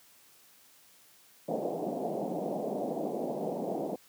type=band-pass noise; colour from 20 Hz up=white; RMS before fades=-34 dBFS; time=1.48-3.96 s; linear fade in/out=10 ms; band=160 to 740 Hz; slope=48 dB/octave; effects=white hiss -60 dBFS RMS until 4.08 s + high-pass 100 Hz 12 dB/octave